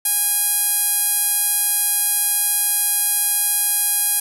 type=tone with band-pass filter; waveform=sawtooth; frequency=821 Hz; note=G#5; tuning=20 cents flat; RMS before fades=-19 dBFS; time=0.05-4.2 s; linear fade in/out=5 ms; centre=11000 Hz; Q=5; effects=none